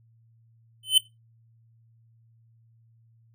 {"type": "tone with exponential growth", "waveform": "square", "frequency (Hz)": 3050, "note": "G7", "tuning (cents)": -48, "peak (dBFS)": -12, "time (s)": [0.83, 0.98], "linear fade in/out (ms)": 5, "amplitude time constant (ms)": 31, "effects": ["noise-tail reverb RT60 0.2 s tail -17 dB re dry", "added 114 Hz sine -57 dBFS peak until 3.34 s"]}